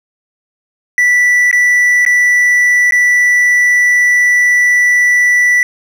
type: tone with dropouts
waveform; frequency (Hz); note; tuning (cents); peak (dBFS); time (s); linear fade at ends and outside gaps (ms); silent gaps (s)
triangle; 1966; B6; -8; -5; 0.98-5.63; 1; 1.513-1.528 / 2.051-2.063 / 2.909-2.922
effects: none